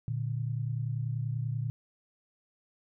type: tone pair together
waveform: sine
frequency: 116.67 / 147 Hz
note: A#2 / D3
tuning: +2 / +2 cents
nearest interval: major third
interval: 400 cents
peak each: -31 / -35 dBFS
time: 0.08-1.7 s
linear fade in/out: 0 ms
effects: none